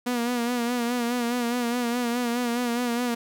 sawtooth tone with vibrato, 240.6 Hz, B3, 45 cents flat, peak -20 dBFS, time 0.06-3.15 s, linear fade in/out 10 ms, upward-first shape sine, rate 4.8 Hz, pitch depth 52 cents each way, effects none

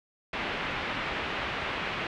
white low-pass noise, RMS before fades -33 dBFS, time 0.33-2.07 s, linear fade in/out 2 ms, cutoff 2800 Hz, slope 24 dB/octave, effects none

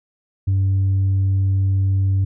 sine tone with tanh clipping, 96.6 Hz, G2, 25 cents flat, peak -15 dBFS, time 0.47-2.25 s, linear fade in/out 10 ms, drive 1 dB, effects none

